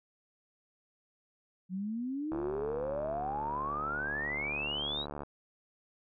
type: exponential sweep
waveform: sine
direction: up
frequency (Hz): 179.1 to 3945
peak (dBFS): -33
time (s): 1.69-5.06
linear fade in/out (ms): 50
type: click train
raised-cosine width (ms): 1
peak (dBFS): -26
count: 214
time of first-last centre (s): 2.32-5.234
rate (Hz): 73.1
effects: none